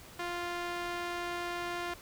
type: tone with band-pass filter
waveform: sawtooth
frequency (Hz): 349.2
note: F4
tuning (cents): 0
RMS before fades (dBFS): -37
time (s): 0.19-1.94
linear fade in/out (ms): 5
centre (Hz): 1600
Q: 0.59
effects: pink hiss -52 dBFS RMS until 2.01 s

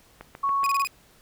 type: click train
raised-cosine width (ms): 0.5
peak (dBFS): -24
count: 4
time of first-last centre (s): 0.21-0.633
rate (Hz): 7.09
type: tone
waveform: sine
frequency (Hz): 1108.7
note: C#6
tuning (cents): 0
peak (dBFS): -21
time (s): 0.43-0.85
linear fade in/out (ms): 10
type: tone bursts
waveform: sawtooth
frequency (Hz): 2489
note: D#7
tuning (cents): 0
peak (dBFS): -24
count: 5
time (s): 0.64-0.872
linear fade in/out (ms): 0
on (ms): 24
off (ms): 28
effects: pink hiss -57 dBFS RMS until 1.21 s

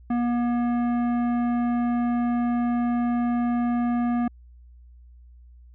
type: tone with tanh clipping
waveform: sine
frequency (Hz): 240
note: B3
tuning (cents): -49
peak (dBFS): -23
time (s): 0.1-4.28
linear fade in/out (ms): 5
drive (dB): 16
effects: added 60 Hz sine -46 dBFS peak until 5.74 s + low-pass 2000 Hz 12 dB/octave

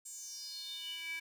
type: tone with high-pass filter sweep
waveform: square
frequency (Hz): 329.6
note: E4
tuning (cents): 0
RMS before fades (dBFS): -44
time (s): 0.05-1.2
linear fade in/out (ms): 10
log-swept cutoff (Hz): 7800 to 2100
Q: 7.2
effects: none

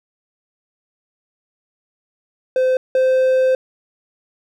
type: tone pair in turn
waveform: triangle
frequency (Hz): 515 / 518.6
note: C5 / C5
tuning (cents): -28 / -15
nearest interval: unison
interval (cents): 13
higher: second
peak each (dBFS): -11 / -10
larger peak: second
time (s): 2.56-2.77 / 2.95-3.55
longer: second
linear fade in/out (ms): 2
effects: none

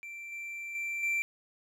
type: tone with level steps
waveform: triangle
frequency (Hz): 2349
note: D7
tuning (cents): 0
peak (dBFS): -39 / -36 / -31 / -26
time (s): 0.03-1.22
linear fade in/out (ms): 0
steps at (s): 0.32 / 0.75 / 1.03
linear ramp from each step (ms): 2
effects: none

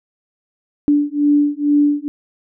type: beating tone pair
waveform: sine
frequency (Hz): 290.5 / 292.7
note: D4 / D4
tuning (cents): -19 / -6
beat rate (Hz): 2.2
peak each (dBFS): -15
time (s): 0.88-2.08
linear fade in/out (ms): 0
effects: none

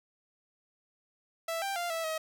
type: tone with pitch steps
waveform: sawtooth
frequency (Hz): 660 / 787 / 696 / 656 / 635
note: E5 / G5 / F5 / E5 / D#5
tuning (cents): +2 / +7 / -6 / -9 / +35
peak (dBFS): -28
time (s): 1.48-2.18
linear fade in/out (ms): 5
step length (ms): 140
effects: none

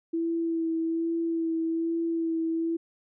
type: tone with vibrato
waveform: sine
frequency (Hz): 329.6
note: E4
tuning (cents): 0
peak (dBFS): -25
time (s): 0.13-2.77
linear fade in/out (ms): 10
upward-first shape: sine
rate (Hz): 1.2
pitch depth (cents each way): 19
effects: none

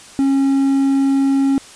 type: tone with quantisation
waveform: triangle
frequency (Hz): 273.1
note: C#4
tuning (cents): -26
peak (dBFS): -10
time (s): 0.19-1.58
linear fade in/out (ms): 0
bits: 6
effects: white hiss -40 dBFS RMS until 1.75 s + resampled to 22050 Hz

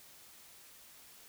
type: silence
effects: white hiss -57 dBFS RMS until 1.28 s

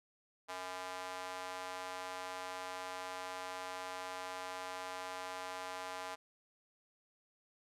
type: tone with high-pass filter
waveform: square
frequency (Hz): 92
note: F#2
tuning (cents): -9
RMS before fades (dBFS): -44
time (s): 0.48-6.16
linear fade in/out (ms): 20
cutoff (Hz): 810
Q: 1.6
effects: low-pass 10000 Hz 12 dB/octave

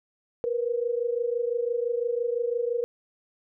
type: tone pair together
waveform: sine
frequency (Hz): 469.1 / 495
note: A#4 / B4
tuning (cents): +11 / +4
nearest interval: minor second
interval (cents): 93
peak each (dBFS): -26 / -29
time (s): 0.44-2.84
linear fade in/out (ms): 0
effects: none

